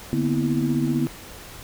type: tone cluster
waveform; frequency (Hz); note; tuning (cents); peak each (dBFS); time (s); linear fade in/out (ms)
sine; 146.1 / 236.6 / 252.1 / 326.8; D3 / A#3 / B3 / E4; -9 / +26 / +36 / -15; -25 / -26 / -24 / -26; 0.13-1.07; 0
effects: pink hiss -41 dBFS RMS until 1.63 s